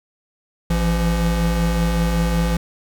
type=tone pair together; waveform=square; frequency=54.93 / 170.1 Hz; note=A1 / F3; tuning=-2 / -45 cents; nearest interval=octave + minor sixth; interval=1957 cents; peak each=-20 dBFS; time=0.7-2.57 s; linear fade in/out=5 ms; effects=9-bit